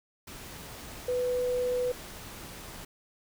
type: tone in noise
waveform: sine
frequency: 496.6 Hz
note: B4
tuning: 9 cents sharp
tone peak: -26 dBFS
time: 1.08-1.92 s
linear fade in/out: 5 ms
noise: pink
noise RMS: -44 dBFS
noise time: 0.27-2.85 s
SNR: +15 dB
effects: none